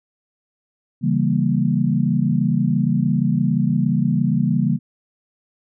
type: chord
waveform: sine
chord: C# diminished seventh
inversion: none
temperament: equal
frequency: 138.59 / 164.81 / 196 / 233.1 Hz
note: C#3 / E3 / G3 / Bb3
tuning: 0 / 0 / 0 / 0 cents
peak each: -21 dBFS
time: 1.01-4.79 s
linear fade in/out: 50 ms
effects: none